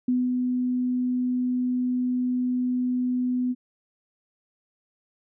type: tone with ADSR envelope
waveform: sine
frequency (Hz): 250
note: B3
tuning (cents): +21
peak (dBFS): -19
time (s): 0.08-3.55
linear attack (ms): 5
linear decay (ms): 210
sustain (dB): -3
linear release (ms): 39
effects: none